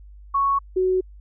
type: tone pair in turn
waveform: sine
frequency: 1108.7 / 371.5 Hz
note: C#6 / F#4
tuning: 0 / +7 cents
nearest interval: octave + perfect fifth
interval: 1893 cents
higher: first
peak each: -17 dBFS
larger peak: neither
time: 0.34-0.59 / 0.76-1.01 s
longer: neither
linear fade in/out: 10 ms
effects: added 50 Hz sine -41 dBFS peak until 1.2 s